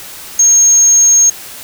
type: tone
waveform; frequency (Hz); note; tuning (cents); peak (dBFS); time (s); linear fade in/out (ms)
sine; 6500; G#8; -38; -3; 0.39-1.3; 5
effects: tanh soft clip ceiling -1 dBFS + white hiss -30 dBFS RMS until 1.63 s

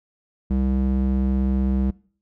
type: tone with band-pass filter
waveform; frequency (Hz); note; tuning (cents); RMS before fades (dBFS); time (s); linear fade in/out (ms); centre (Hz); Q
square; 65.41; C2; 0; -21; 0.5-1.91; 10; 160; 1.6
effects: noise-tail reverb RT60 0.5 s tail -24 dB re dry

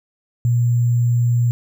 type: tone with sample-and-hold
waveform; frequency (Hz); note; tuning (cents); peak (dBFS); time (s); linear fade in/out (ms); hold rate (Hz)
sine; 120; B2; -49; -13; 0.45-1.51; 0; 7350
effects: none

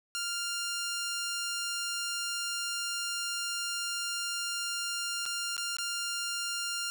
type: tone with dropouts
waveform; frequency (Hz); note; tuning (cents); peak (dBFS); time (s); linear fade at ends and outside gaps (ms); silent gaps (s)
10% pulse; 1396.9; F6; 0; -24; 0.15-6.9; 0; 5.255-5.262 / 5.567-5.579 / 5.768-5.785
effects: none

